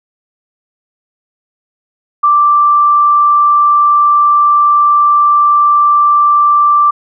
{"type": "tone", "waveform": "sine", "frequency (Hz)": 1174.7, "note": "D6", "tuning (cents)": 0, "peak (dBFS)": -5, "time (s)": [2.23, 6.91], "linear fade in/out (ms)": 10, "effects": []}